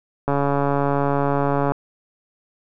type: click train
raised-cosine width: 1 ms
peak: -7 dBFS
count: 204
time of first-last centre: 0.28-1.72 s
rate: 141 Hz
effects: none